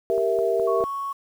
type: chord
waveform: sine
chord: E diminished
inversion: first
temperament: equal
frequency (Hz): 392 / 466.2 / 659.3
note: G4 / Bb4 / E5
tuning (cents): 0 / 0 / 0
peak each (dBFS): -24 / -23 / -24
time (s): 0.1-0.84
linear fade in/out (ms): 0
type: click train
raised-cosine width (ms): 1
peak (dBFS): -24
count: 4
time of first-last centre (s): 0.18-0.806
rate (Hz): 4.79
type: tone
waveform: sine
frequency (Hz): 1108.7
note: C#6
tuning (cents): 0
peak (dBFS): -26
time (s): 0.67-1.13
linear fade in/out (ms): 10
effects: 8-bit